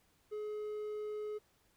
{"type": "tone", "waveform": "triangle", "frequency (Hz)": 423.1, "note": "G#4", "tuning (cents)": 32, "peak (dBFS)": -36, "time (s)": [0.31, 1.39], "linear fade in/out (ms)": 20, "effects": ["pink hiss -72 dBFS RMS until 1.76 s"]}